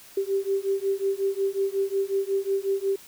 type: beating tone pair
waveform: sine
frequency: 388.8 / 394.3 Hz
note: G4 / G4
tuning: -14 / +10 cents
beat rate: 5.5 Hz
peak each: -26 dBFS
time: 0.17-2.96 s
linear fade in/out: 5 ms
effects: white hiss -49 dBFS RMS until 3.07 s